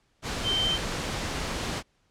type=tone in noise; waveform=sine; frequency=3114 Hz; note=G7; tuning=12 cents flat; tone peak=-24 dBFS; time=0.43-0.79 s; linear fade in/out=50 ms; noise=pink; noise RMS=-31 dBFS; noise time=0.22-1.83 s; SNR=+4 dB; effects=pink hiss -69 dBFS RMS until 2.1 s + low-pass 7000 Hz 12 dB/octave